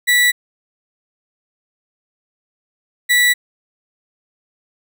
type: tone pair in turn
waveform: 35% pulse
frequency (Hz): 1957 / 1957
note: B6 / B6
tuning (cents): -16 / -16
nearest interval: unison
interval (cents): 0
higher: neither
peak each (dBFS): -9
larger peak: neither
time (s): 0.07-0.32 / 3.09-3.34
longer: neither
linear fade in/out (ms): 20
effects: none